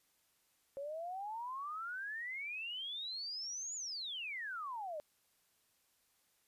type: exponential two-way sweep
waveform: sine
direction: up then down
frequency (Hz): 543 to 7030 to 579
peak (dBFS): -40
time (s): 0.77-5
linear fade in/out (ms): 0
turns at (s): 3.75
effects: white hiss -75 dBFS RMS until 6.47 s + resampled to 32000 Hz